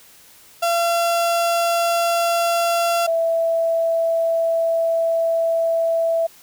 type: tone pair in turn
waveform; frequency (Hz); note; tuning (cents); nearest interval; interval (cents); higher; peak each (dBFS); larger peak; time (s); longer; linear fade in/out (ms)
35% pulse / sine; 682 / 661.1; F5 / E5; -41 / +5; minor second; 54; first; -15 / -16; first; 0.62-3.07 / 3.07-6.27; second; 10
effects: white hiss -48 dBFS RMS until 6.42 s